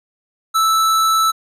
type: tone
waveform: square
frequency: 1316 Hz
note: E6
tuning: 3 cents flat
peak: -13 dBFS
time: 0.54-1.32 s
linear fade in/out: 20 ms
effects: resampled to 32000 Hz